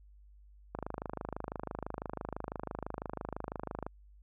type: click train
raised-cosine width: 1 ms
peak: -23 dBFS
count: 82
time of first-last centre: 0.75-3.865 s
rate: 26 Hz
effects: added 50 Hz sine -55 dBFS peak until 4.22 s